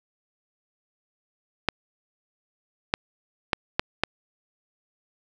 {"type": "clicks", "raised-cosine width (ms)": 0.3, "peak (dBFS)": -4, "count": 5, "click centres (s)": [1.687, 2.939, 3.532, 3.795, 4.036], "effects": []}